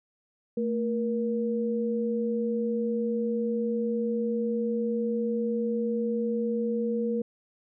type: tone pair together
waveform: sine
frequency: 223.8 / 474.2 Hz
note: A3 / A#4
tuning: +30 / +30 cents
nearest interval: octave + minor second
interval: 1300 cents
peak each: -28 dBFS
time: 0.57-7.22 s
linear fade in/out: 5 ms
effects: none